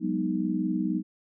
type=chord; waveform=sine; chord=G# minor seventh; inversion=third; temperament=equal with one note detuned; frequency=185 / 204.8 / 246.9 / 311.1 Hz; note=F#3 / G#3 / B3 / D#4; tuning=0 / -24 / 0 / 0 cents; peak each=-30 / -32 / -31 / -29 dBFS; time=0-1.03 s; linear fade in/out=50 ms; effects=none